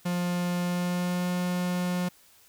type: tone with pitch glide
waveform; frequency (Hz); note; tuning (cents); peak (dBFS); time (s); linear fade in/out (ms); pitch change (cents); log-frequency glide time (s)
45% pulse; 176.6 to 178.96; F3 to F3; +20 to +43; -26; 0.05-2.09; 10; +23; 0.62-1.32
effects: white hiss -58 dBFS RMS until 2.48 s

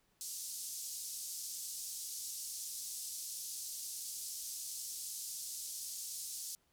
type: band-pass noise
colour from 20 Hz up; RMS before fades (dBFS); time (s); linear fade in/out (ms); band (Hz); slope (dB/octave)
pink; -44; 0.21-6.55; 0; 5200 to 13000; 24
effects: pink hiss -75 dBFS RMS until 6.72 s

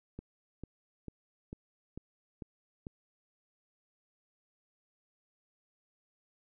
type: click train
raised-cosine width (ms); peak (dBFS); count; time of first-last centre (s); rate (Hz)
3; -29; 7; 0.19-2.869; 2.24
effects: none

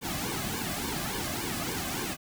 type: noise with flanger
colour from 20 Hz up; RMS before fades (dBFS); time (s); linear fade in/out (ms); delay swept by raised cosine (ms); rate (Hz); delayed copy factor
pink; -33; 0.01-2.17; 50; 1.5 to 2.2; 3.5; -0.85
effects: none

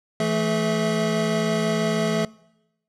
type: tone cluster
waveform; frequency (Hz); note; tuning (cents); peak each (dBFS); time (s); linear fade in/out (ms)
square; 166.2 / 220 / 426.4 / 654; E3 / A3 / G#4 / E5; +15 / 0 / +46 / -14; -27; 0.2-2.25; 2
effects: noise-tail reverb RT60 0.9 s tail -23 dB re dry + low-pass 8000 Hz 12 dB/octave

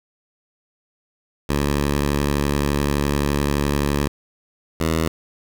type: tone pair in turn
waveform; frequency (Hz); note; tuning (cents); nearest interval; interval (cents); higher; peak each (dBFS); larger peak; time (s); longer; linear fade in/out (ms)
10% pulse; 71.7 / 80.48; D2 / E2; -41 / -41; major second; 200; second; -10; neither; 1.49-4.08 / 4.8-5.08; first; 5
effects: 7-bit

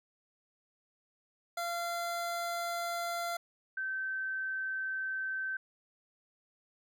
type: tone pair in turn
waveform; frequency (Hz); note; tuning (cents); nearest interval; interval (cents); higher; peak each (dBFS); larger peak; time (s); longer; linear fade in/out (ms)
25% pulse / sine; 688 / 1544.5; F5 / G6; -26 / -26; octave + major second; 1400; second; -30 / -33; first; 1.57-3.37 / 3.77-5.57; neither; 5
effects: none

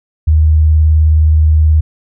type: tone with vibrato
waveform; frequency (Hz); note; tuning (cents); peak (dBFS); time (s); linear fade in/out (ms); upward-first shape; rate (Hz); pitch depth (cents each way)
sine; 77.78; D#2; 0; -5; 0.27-1.81; 10; square; 19; 21
effects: none

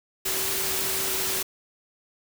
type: tone in noise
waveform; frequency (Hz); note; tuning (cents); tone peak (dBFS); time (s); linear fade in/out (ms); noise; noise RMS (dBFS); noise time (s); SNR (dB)
sine; 382.4; G4; -43; -37; 0.25-1.43; 10; white; -27; 0.25-1.43; -13
effects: none

